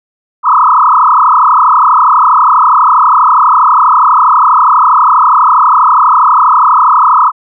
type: tone with frequency modulation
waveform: sine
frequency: 1132 Hz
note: C#6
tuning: 36 cents sharp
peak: -3 dBFS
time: 0.43-7.32 s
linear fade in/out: 50 ms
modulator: 32.3 Hz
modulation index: 5.4
effects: none